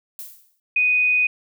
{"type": "noise with exponential decay", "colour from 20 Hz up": "violet", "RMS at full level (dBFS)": -32, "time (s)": [0.19, 0.6], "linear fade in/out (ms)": 1, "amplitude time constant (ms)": 89}
{"type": "tone", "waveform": "sine", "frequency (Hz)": 2489, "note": "D#7", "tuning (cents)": 0, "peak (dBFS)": -15, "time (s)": [0.76, 1.27], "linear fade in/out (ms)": 5}
{"effects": []}